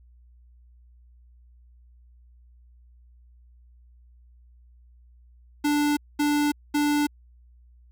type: tone bursts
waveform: square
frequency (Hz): 293.7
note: D4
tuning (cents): 0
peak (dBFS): -21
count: 3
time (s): 5.64-7.07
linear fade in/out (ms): 10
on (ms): 330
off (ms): 220
effects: added 60 Hz sine -51 dBFS peak until 7.91 s